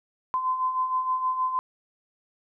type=beating tone pair; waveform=sine; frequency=1022 / 1028.4 Hz; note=C6 / C6; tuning=-41 / -30 cents; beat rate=6.4 Hz; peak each=-32 / -24 dBFS; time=0.34-1.59 s; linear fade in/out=0 ms; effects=none